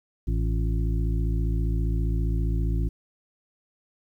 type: harmonic tone with a mistuned harmonic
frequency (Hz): 55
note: A1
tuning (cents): 0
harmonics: 1 / 2 / 3 / 5 / 6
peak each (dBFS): -23 / -29 / -33 / -37 / -39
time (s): 0.27-2.89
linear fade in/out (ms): 10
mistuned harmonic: 6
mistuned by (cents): +78
effects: 10-bit